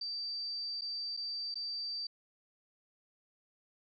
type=tone with dropouts; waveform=sine; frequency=4653 Hz; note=D8; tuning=17 cents flat; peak=-36 dBFS; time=0.01-2.07 s; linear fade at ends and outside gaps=5 ms; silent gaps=0.811-0.818 / 1.167-1.172 / 1.543-1.555 s; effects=none